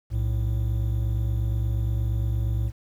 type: tone pair together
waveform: triangle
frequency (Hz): 61.74 / 110.28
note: B1 / A2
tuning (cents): 0 / +4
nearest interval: minor seventh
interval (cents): 1004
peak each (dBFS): -23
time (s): 0.1-2.72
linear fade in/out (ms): 50
effects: 9-bit